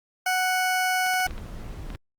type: tone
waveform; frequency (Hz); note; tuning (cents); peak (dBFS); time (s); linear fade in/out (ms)
20% pulse; 740; F#5; 0; -17; 0.26-1.27; 5
type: clicks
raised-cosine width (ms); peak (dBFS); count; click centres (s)
0.3; -25; 8; 1.065 / 1.137 / 1.203 / 1.275 / 1.309 / 1.38 / 1.903 / 1.95
type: noise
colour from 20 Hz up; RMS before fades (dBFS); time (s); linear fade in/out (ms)
brown; -36; 1.26-1.96; 2
effects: Opus 48 kbps